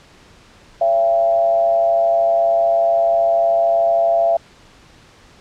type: tone with frequency modulation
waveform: sine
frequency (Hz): 674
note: E5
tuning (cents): +38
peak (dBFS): -12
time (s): 0.81-4.37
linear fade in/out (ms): 5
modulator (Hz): 113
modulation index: 0.52
effects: pink hiss -47 dBFS RMS until 5.4 s + low-pass 6000 Hz 12 dB/octave